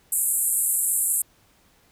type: band-pass noise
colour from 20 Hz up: pink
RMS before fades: -23 dBFS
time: 0.12-1.22 s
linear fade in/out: 5 ms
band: 7700 to 13000 Hz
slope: 96 dB/octave
effects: pink hiss -60 dBFS RMS until 1.91 s